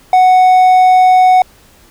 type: tone with hard clipping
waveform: triangle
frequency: 740 Hz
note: F#5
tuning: in tune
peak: -5 dBFS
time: 0.13-1.42 s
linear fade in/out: 2 ms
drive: 6 dB
effects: pink hiss -45 dBFS RMS until 1.9 s